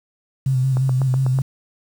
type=tone with vibrato; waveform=sine; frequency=130.81 Hz; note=C3; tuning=in tune; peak=-15 dBFS; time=0.46-1.42 s; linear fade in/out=5 ms; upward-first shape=square; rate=5.7 Hz; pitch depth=35 cents each way
type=click train; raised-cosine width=1 ms; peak=-15 dBFS; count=6; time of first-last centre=0.77-1.388 s; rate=8.09 Hz
effects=7-bit